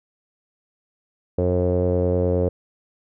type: tone with low-pass filter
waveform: sawtooth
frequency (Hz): 89.7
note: F2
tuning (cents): +47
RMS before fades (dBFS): -20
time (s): 1.38-2.49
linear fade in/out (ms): 5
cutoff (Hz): 500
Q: 7.3
effects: none